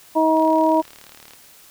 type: harmonic tone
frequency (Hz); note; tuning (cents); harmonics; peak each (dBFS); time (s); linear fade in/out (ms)
317.6; D#4; +36; 1 / 2 / 3; -18 / -18 / -18; 0.15-0.82; 20
type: click train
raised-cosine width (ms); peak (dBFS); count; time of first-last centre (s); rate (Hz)
0.2; -25; 37; 0.37-1.335; 37.3
effects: white hiss -48 dBFS RMS until 1.7 s